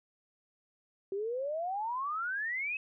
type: exponential sweep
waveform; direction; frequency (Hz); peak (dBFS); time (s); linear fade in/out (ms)
sine; up; 380 to 2600; -32; 1.12-2.77; 2
effects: none